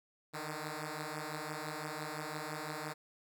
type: beating tone pair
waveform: 5% pulse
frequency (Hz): 150.5 / 156.4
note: D3 / D#3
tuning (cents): +43 / +9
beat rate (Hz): 5.9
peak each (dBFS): -31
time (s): 0.33-2.94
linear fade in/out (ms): 20
effects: none